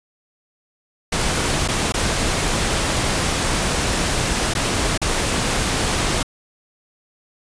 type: noise with dropouts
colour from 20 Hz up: pink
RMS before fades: -20 dBFS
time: 1.12-6.23 s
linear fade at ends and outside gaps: 5 ms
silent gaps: 1.678-1.685 / 1.923-1.94 / 4.538-4.55 / 4.977-5.016 s
effects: resampled to 22050 Hz